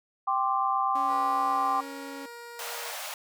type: chord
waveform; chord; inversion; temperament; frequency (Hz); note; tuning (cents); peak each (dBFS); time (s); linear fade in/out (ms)
sine; G suspended fourth; none; equal; 784 / 1046.5 / 1174.7; G5 / C6 / D6; 0 / 0 / 0; -28; 0.27-1.81; 10
type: tone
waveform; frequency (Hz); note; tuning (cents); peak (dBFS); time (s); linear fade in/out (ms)
sawtooth; 277.2; C#4; 0; -35; 0.95-2.26; 5
type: tone with pitch glide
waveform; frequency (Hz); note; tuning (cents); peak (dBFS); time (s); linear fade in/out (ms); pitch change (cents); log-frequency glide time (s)
15% pulse; 485.2 to 472.8; B4 to A#4; -31 to +24; -35; 1.07-2.94; 50; -45; 1.48-1.75
type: high-pass noise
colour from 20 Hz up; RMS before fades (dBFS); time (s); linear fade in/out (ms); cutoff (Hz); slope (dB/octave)
pink; -37; 2.59-3.14; 2; 550; 96
effects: none